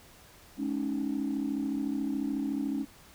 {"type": "chord", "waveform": "sine", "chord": "Ab suspended fourth", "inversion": "none", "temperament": "equal with one note detuned", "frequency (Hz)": [212.1, 277.2, 311.1], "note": ["Ab3", "Db4", "Eb4"], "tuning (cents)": [37, 0, 0], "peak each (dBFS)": [-34, -30, -34], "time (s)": [0.57, 2.86], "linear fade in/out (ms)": 50, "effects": ["tanh soft clip ceiling -23 dBFS", "pink hiss -55 dBFS RMS until 3.14 s"]}